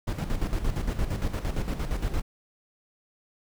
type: noise with tremolo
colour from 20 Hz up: brown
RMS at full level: -26 dBFS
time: 0.07-2.22 s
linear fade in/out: 10 ms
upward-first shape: square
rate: 8.7 Hz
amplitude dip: 60%
effects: none